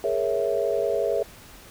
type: chord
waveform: sine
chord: A# half-diminished seventh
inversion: third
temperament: equal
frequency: 415.3 / 466.2 / 554.4 / 659.3 Hz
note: G#4 / A#4 / C#5 / E5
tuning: 0 / 0 / 0 / 0 cents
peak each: -27 dBFS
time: 0.04-1.23 s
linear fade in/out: 2 ms
effects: pink hiss -47 dBFS RMS until 1.7 s